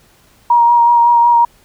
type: tone with vibrato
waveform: sine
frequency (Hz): 946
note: A#5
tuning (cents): +25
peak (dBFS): -6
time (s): 0.5-1.45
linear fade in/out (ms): 5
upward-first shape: sine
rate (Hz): 5.4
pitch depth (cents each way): 17
effects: pink hiss -50 dBFS RMS until 1.64 s